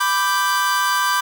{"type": "chord", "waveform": "45% pulse", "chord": "G major", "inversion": "first", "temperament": "equal with one note detuned", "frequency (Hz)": [993.5, 1174.7, 1568], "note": ["B5", "D6", "G6"], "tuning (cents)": [10, 0, 0], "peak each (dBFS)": -21, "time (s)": [0, 1.21], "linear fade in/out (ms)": 10, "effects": []}